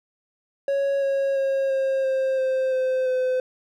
triangle tone with pitch steps, 554.4 / 548 / 541.7 / 535.5 / 529.4 / 523.3 / 517.3 / 511.3 Hz, C#5 / C#5 / C#5 / C5 / C5 / C5 / C5 / C5, 0 / -20 / -40 / +40 / +20 / 0 / -20 / -40 cents, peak -18 dBFS, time 0.68-3.4 s, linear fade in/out 2 ms, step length 340 ms, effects none

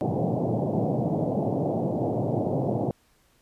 pink band-pass noise, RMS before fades -26 dBFS, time 0.01-2.91 s, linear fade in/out 0 ms, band 110 to 770 Hz, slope 48 dB/octave, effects pink hiss -64 dBFS RMS until 3.41 s + resampled to 32000 Hz

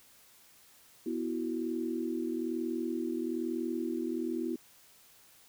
sine chord, B suspended fourth, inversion none, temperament just, 246.9 / 329.3 / 370.4 Hz, B3 / E4 / F#4, 0 / -2 / +2 cents, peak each -36 / -34 / -38 dBFS, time 1.06-4.56 s, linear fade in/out 5 ms, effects white hiss -60 dBFS RMS until 5.48 s

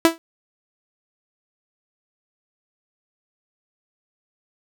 sawtooth tone with exponential decay, 329.6 Hz, E4, in tune, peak -4 dBFS, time 0.05-0.18 s, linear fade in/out 0 ms, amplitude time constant 27 ms, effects none

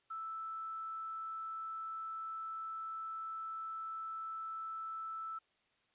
sine tone with quantisation, 1318.5 Hz, E6, in tune, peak -40 dBFS, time 0.1-5.39 s, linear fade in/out 10 ms, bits 11, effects white hiss -75 dBFS RMS until 5.94 s + resampled to 8000 Hz

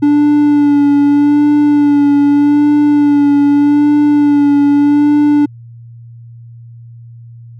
triangle tone with vibrato, 290.1 Hz, D4, 21 cents flat, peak -4 dBFS, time 0.02-5.46 s, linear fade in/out 10 ms, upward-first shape sine, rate 0.82 Hz, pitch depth 25 cents each way, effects added 117 Hz sine -31 dBFS peak until 7.59 s

